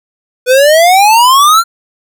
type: exponential sweep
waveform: square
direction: up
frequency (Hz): 490 to 1396.9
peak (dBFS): -4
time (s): 0.46-1.64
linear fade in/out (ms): 50
effects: none